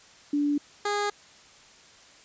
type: tone pair in turn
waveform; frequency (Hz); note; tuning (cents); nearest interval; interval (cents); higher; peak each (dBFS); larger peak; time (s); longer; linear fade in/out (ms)
sine / 15% pulse; 290.6 / 411; D4 / G#4; -18 / -18; tritone; 600; second; -22 / -19; second; 0.33-0.58 / 0.85-1.1; neither; 5
effects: white hiss -53 dBFS RMS until 2.24 s + resampled to 16000 Hz